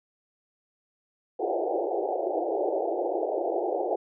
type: band-pass noise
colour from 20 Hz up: pink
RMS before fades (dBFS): -28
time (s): 1.39-3.96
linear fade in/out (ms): 10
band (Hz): 330 to 810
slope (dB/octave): 96
effects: none